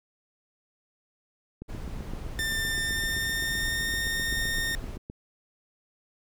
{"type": "click train", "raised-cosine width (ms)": 3, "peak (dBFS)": -25, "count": 28, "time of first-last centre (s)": [1.62, 5.099], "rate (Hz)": 7.76}
{"type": "noise", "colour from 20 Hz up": "brown", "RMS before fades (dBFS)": -36, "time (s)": [1.68, 4.98], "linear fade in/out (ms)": 20}
{"type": "tone with pitch glide", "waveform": "sawtooth", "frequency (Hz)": [1793, 1831.7], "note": ["A6", "A#6"], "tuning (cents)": [32, -31], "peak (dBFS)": -24, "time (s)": [2.39, 4.75], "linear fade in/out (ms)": 0, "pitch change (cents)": 37, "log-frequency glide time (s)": [2.6, 3.9]}
{"effects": []}